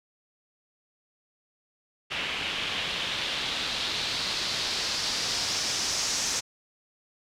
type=noise with low-pass filter sweep; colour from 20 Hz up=white; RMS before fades=-30 dBFS; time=2.1-6.41 s; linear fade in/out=20 ms; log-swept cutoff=2800 to 6200 Hz; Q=2.5; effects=none